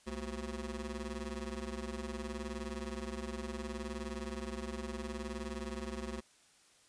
20% pulse ring-modulated tone, 147.5 Hz, D3, 8 cents sharp, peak -31 dBFS, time 0.06-6.21 s, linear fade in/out 20 ms, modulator 83.4 Hz, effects white hiss -65 dBFS RMS until 6.88 s + resampled to 22050 Hz

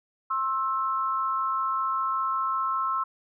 sine tone pair together, 1063.7 / 1318.5 Hz, C6 / E6, +28 / 0 cents, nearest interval major third, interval 372 cents, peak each -27 / -27 dBFS, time 0.3-3.04 s, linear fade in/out 10 ms, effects none

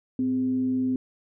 sine tone with frequency modulation, 257.5 Hz, C4, 28 cents flat, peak -22 dBFS, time 0.19-0.96 s, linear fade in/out 2 ms, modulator 150 Hz, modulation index 0.23, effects none

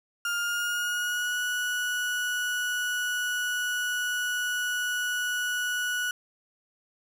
35% pulse tone with pitch glide, 1409 to 1469.7 Hz, F6 to F#6, +15 to -12 cents, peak -25 dBFS, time 0.25-6.11 s, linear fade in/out 2 ms, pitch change +73 cents, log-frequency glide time 0.36-1.41 s, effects none

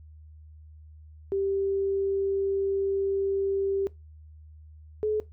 sine tone pair in turn, 392 / 426.9 Hz, G4 / G#4, 0 / +48 cents, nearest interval minor second, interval 148 cents, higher second, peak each -24 / -23 dBFS, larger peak second, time 1.32-3.87 / 5.03-5.2 s, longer first, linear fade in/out 0 ms, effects noise-tail reverb RT60 0.2 s tail -20 dB re dry + added 77 Hz sine -46 dBFS peak until 5.32 s

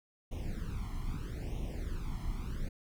brown noise with flanger, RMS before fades -37 dBFS, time 0.31-2.69 s, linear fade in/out 10 ms, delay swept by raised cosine 0.32 to 0.97 ms, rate 0.78 Hz, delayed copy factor +1, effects none

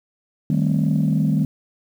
sine chord, A half-diminished seventh, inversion second, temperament equal with one note detuned, 154.94 / 196 / 220 / 261.6 Hz, Eb3 / G3 / A3 / C4, -7 / 0 / 0 / 0 cents, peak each -18 / -21 / -22 / -24 dBFS, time 0.5-1.45 s, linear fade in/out 2 ms, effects tanh soft clip ceiling -10 dBFS + 8-bit

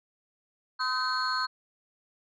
sine tone cluster, 1025 / 1269 / 1536 / 4316 Hz, C6 / D#6 / G6 / C#8, -36 / +34 / -36 / -47 cents, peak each -31 dBFS, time 0.79-1.47 s, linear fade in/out 20 ms, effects tanh soft clip ceiling -20 dBFS

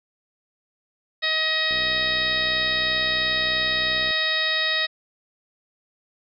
harmonic tone, 632 Hz, D#5, 27 cents sharp, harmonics 1 / 2 / 3 / 4 / 5 / 6 / 7 / 8, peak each -33 / -35 / -24 / -32 / -35 / -24 / -33 / -33 dBFS, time 1.22-4.87 s, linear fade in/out 20 ms
click train, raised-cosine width 2 ms, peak -26 dBFS, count 152, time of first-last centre 1.71-4.107 s, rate 63 Hz
effects none

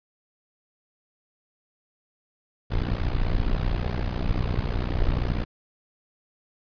brown noise with amplitude modulation, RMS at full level -21 dBFS, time 2.7-5.45 s, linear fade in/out 20 ms, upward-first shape sine, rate 60.4 Hz, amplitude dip 90%, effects resampled to 11025 Hz

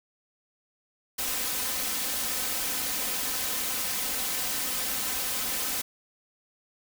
white noise with comb filter, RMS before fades -30 dBFS, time 1.18-5.82 s, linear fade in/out 10 ms, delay 3.9 ms, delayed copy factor +0.65, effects none

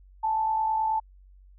sine tone pair together, 830.6 / 880 Hz, G#5 / A5, 0 / 0 cents, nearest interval minor second, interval 100 cents, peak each -35 / -23 dBFS, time 0.23-1 s, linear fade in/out 10 ms, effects added 47 Hz sine -50 dBFS peak until 1.58 s

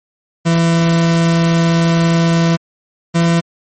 40% pulse tone pair in turn, 166.9 / 168.26 Hz, E3 / E3, +22 / +36 cents, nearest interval unison, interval 14 cents, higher second, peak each -9 dBFS, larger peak neither, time 0.45-2.57 / 3.14-3.41 s, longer first, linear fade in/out 20 ms, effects MP3 32 kbps

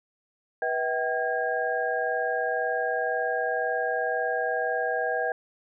sine tone cluster, 487.8 / 644 / 766 / 1628 Hz, B4 / E5 / G5 / G#6, -21 / -41 / -40 / -35 cents, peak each -30 dBFS, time 0.62-5.32 s, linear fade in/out 2 ms, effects none

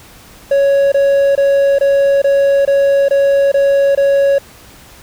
triangle tone bursts, 556 Hz, C#5, 5 cents sharp, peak -6 dBFS, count 9, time 0.51-4.384 s, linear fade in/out 5 ms, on 410 ms, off 23 ms, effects pink hiss -40 dBFS RMS until 5.02 s

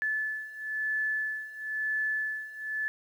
sine beating tone pair, 1734 / 1735 Hz, A6 / A6, -26 / -25 cents, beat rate 1 Hz, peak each -34 / -31 dBFS, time 0.02-2.88 s, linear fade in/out 0 ms, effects 10-bit

